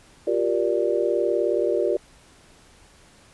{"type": "chord", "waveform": "sine", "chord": "G minor seventh", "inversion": "third", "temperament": "just", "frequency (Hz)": [352.8, 392, 470.4, 588], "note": ["F4", "G4", "Bb4", "D5"], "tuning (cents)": [18, 0, 16, 2], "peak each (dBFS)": -25, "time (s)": [0.27, 1.97], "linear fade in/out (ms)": 5, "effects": ["pink hiss -53 dBFS RMS until 3.33 s", "resampled to 24000 Hz"]}